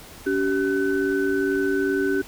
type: tone cluster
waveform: sine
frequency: 283.3 / 385.7 / 1507 Hz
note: C#4 / G4 / F#6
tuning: +38 / -28 / +31 cents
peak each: -24 / -22 / -28 dBFS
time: 0.26-2.22 s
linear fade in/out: 10 ms
effects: pink hiss -43 dBFS RMS until 2.27 s